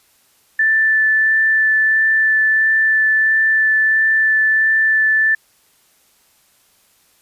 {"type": "tone with vibrato", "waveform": "sine", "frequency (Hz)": 1760, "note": "A6", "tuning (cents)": 0, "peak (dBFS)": -11, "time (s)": [0.59, 5.35], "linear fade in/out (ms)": 5, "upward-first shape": "sine", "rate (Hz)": 1.5, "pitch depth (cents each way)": 8, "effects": ["white hiss -56 dBFS RMS until 7.21 s", "resampled to 32000 Hz"]}